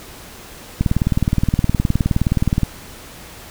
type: click train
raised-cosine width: 5 ms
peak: -3 dBFS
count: 36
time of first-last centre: 0.81-2.633 s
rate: 19.2 Hz
effects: pink hiss -38 dBFS RMS until 3.5 s